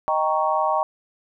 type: chord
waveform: sine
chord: Eb dominant seventh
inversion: none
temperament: equal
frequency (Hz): 622.3 / 784 / 932.3 / 1108.7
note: Eb5 / G5 / Bb5 / Db6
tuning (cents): 0 / 0 / 0 / 0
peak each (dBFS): -24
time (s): 0.08-0.83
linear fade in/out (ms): 0
effects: none